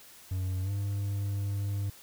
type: tone with pitch glide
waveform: triangle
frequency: 92.9 to 100.14 Hz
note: F#2 to G2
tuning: +7 to +37 cents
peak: -27 dBFS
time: 0.31-1.9 s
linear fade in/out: 5 ms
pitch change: +130 cents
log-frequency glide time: 0.62-0.71 s
effects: white hiss -53 dBFS RMS until 2.02 s